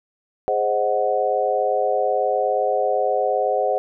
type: chord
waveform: sine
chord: Ab dominant seventh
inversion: none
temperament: equal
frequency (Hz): 415.3 / 523.3 / 622.3 / 740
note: Ab4 / C5 / Eb5 / Gb5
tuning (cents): 0 / 0 / 0 / 0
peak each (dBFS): -25 / -22 / -24 / -22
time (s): 0.48-3.78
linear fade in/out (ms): 0
effects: none